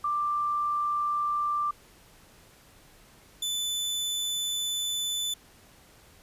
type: tone pair in turn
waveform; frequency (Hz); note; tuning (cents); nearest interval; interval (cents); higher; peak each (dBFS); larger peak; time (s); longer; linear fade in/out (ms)
sine / sawtooth; 1181 / 3503; D6 / A7; +9 / -8; octave + perfect fifth; 1883; second; -25; neither; 0.04-1.71 / 3.42-5.34; second; 5
effects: pink hiss -56 dBFS RMS until 6.22 s + resampled to 32000 Hz